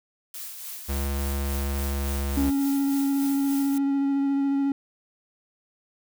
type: noise with tremolo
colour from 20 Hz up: blue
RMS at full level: -36 dBFS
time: 0.34-3.78 s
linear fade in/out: 2 ms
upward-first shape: sine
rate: 3.5 Hz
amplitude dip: 40%
type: tone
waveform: square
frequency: 69.7 Hz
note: C#2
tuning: 10 cents sharp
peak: -26 dBFS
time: 0.88-2.51 s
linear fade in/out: 20 ms
type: tone with vibrato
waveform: triangle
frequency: 277.2 Hz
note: C#4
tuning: in tune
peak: -19 dBFS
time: 2.37-4.72 s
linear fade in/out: 2 ms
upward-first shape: sine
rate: 14 Hz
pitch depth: 13 cents each way
effects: none